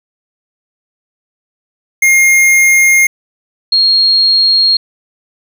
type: tone pair in turn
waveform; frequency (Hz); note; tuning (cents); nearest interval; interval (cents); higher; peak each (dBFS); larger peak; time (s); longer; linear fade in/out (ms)
square / sine; 2130 / 4260; C7 / C8; +30 / +30; octave; 1200; second; -6; neither; 2.02-3.07 / 3.72-4.77; neither; 5
effects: none